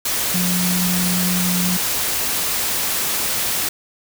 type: tone in noise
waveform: sine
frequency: 180.2 Hz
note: F#3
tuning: 45 cents flat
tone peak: -19 dBFS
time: 0.34-1.77 s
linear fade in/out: 5 ms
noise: white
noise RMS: -21 dBFS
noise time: 0.05-3.69 s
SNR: -1 dB
effects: none